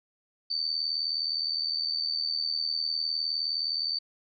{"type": "tone with amplitude modulation", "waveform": "sine", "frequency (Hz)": 4566, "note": "D8", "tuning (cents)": -50, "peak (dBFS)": -24, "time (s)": [0.5, 3.99], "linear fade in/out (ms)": 10, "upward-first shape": "sine", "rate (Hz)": 79.6, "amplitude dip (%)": 70, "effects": []}